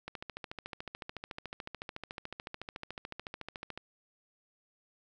click train, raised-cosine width 0.3 ms, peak -24 dBFS, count 52, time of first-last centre 0.08-3.776 s, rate 13.8 Hz, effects none

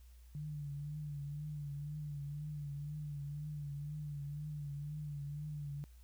sine tone with vibrato, 146.83 Hz, D3, in tune, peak -40 dBFS, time 0.35-5.84 s, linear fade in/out 0 ms, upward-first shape triangle, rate 2 Hz, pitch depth 65 cents each way, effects added 60 Hz sine -55 dBFS peak until 6.03 s + white hiss -71 dBFS RMS until 6.03 s

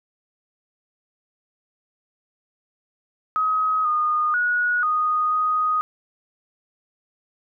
sine tone with pitch steps, 1267 / 1226 / 1457 / 1239 / 1247 Hz, D#6 / D#6 / F#6 / D#6 / D#6, +31 / -26 / -27 / -8 / +3 cents, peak -18 dBFS, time 3.36-5.81 s, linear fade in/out 0 ms, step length 490 ms, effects none

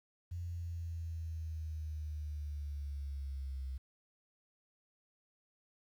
sine linear sweep, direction down, 87.31 to 65.41 Hz, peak -38 dBFS, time 0.31-3.78 s, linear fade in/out 10 ms, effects 11-bit

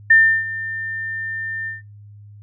sine tone with ADSR envelope, 1800 Hz, A6, 39 cents sharp, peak -7 dBFS, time 0.1-1.82 s, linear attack 7 ms, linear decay 330 ms, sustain -17 dB, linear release 150 ms, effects noise-tail reverb RT60 0.2 s tail -24 dB re dry + added 103 Hz sine -39 dBFS peak until 2.42 s

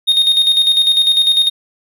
triangle tone with tremolo, 3700 Hz, A#7, 14 cents flat, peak -6 dBFS, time 0.07-1.5 s, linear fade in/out 20 ms, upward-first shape square, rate 10 Hz, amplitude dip 50%, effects none

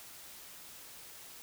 silence, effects white hiss -51 dBFS RMS until 1.42 s

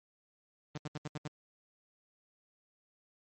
sawtooth tone bursts, 150 Hz, D3, 37 cents sharp, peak -33 dBFS, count 6, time 0.75-1.278 s, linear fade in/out 5 ms, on 28 ms, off 72 ms, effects MP3 32 kbps

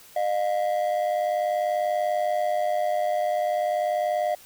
triangle ring-modulated tone, 659.3 Hz, E5, in tune, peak -17 dBFS, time 0.16-4.35 s, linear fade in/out 5 ms, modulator 50.2 Hz, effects white hiss -50 dBFS RMS until 4.45 s

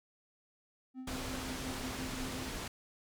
triangle tone with tremolo, 258.5 Hz, C4, 21 cents flat, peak -38 dBFS, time 0.94-2.53 s, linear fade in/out 50 ms, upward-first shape sine, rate 5.7 Hz, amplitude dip 55%
pink low-pass noise, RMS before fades -41 dBFS, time 1.07-2.68 s, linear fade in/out 5 ms, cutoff 9400 Hz, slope 12 dB/octave
effects none

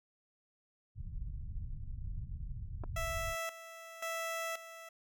pink low-pass noise, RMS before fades -41 dBFS, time 0.95-3.36 s, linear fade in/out 50 ms, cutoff 120 Hz, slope 24 dB/octave
clicks, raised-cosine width 1 ms, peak -31 / -32 dBFS, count 2, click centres 2.837 / 2.84 s
15% pulse tone with tremolo, 659.3 Hz, E5, in tune, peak -30 dBFS, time 2.96-4.89 s, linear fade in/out 5 ms, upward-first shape square, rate 0.94 Hz, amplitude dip 75%
effects none

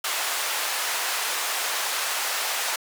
pink band-pass noise, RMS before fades -27 dBFS, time 0.04-2.76 s, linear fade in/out 5 ms, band 830 to 16000 Hz, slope 12 dB/octave, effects high-pass 400 Hz 12 dB/octave

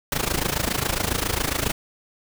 pink noise with amplitude modulation, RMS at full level -21 dBFS, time 0.12-1.72 s, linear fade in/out 2 ms, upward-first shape sine, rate 27.3 Hz, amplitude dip 85%, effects none

